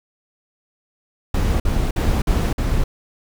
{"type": "noise bursts", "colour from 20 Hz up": "brown", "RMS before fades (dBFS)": -18, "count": 5, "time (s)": [1.34, 2.84], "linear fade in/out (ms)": 5, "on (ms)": 260, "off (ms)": 50, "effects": []}